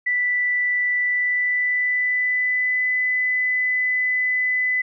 sine tone with pitch glide, 1975.5 to 2005 Hz, B6 to B6, 0 to +26 cents, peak -18 dBFS, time 0.06-4.82 s, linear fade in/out 10 ms, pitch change +26 cents, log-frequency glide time 0.99-2.86 s, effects none

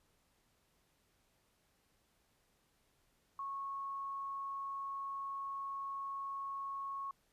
sine tone, 1100 Hz, C#6, 14 cents flat, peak -39 dBFS, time 3.39-7.11 s, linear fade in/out 2 ms, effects pink hiss -75 dBFS RMS until 7.32 s + resampled to 32000 Hz

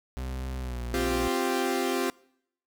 40% pulse tone with pitch glide, 64.4 to 59.74 Hz, C2 to A#1, -27 to +43 cents, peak -31 dBFS, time 0.17-1.28 s, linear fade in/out 0 ms, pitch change -130 cents, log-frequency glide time 0.59-0.83 s
sawtooth chord, C suspended fourth, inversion none, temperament equal, 261.6 / 349.2 / 392 Hz, C4 / F4 / G4, 0 / 0 / 0 cents, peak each -26 dBFS, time 0.94-2.1 s, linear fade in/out 0 ms
effects noise-tail reverb RT60 0.7 s tail -24 dB re dry

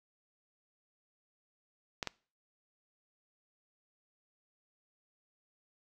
clicks, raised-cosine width 0.2 ms, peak -17 dBFS, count 2, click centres 2.028 / 2.073 s, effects noise-tail reverb RT60 0.4 s tail -23 dB re dry

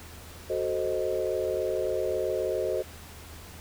sine chord, F# diminished seventh, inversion none, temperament equal with one note detuned, 372.6 / 440 / 523.3 / 622.3 Hz, F#4 / A4 / C5 / Eb5, +12 / 0 / 0 / 0 cents, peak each -31 / -32 / -31 / -32 dBFS, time 0.49-2.83 s, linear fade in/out 20 ms, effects added 81 Hz sine -47 dBFS peak until 3.6 s + pink hiss -47 dBFS RMS until 3.6 s

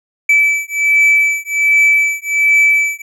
triangle beating tone pair, 2308 / 2309.3 Hz, D7 / D7, -31 / -30 cents, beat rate 1.3 Hz, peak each -11 dBFS, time 0.29-3.02 s, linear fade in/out 5 ms, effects none

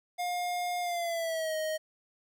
square tone with pitch glide, 711 to 626.2 Hz, F5 to D#5, +31 to +11 cents, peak -31 dBFS, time 0.18-1.78 s, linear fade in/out 20 ms, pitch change -220 cents, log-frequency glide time 0.81-1.56 s, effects 11-bit

